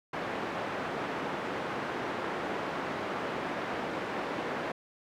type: band-pass noise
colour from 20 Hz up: pink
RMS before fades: -35 dBFS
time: 0.13-4.72 s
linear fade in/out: 5 ms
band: 260 to 1800 Hz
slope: 12 dB/octave
effects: none